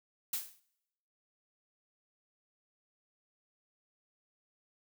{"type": "noise with exponential decay", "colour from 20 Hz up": "blue", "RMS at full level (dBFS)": -31, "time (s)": [0.33, 0.6], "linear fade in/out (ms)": 5, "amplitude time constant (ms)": 57, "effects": ["noise-tail reverb RT60 0.9 s tail -24 dB re dry"]}